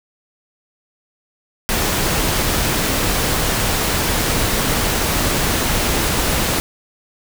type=noise; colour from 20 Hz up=pink; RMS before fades=-18 dBFS; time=1.69-6.6 s; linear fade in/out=0 ms; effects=none